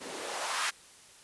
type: noise with band-pass filter sweep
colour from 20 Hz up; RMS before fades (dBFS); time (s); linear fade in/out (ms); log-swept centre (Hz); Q
blue; -35; 0-0.71; 20; 270 to 1500; 1.8
effects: white hiss -55 dBFS RMS until 1.23 s + resampled to 24000 Hz